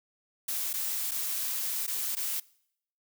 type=noise with dropouts; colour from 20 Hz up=blue; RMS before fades=-32 dBFS; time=0.48-2.4 s; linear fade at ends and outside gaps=5 ms; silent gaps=0.731-0.737 / 1.111-1.116 / 1.866-1.877 / 2.153-2.167 s; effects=noise-tail reverb RT60 0.7 s tail -23 dB re dry